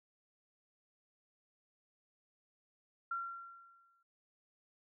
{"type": "tone with exponential decay", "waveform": "sine", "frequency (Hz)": 1371, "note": "F6", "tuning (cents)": -32, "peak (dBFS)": -34, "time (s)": [3.11, 4.03], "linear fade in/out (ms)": 5, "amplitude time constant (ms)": 200, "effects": []}